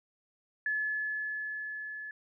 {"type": "tone with level ramp", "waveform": "sine", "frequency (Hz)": 1717, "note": "A6", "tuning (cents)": -43, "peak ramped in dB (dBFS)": [-28, -39], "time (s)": [0.66, 2.11], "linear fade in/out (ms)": 2, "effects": []}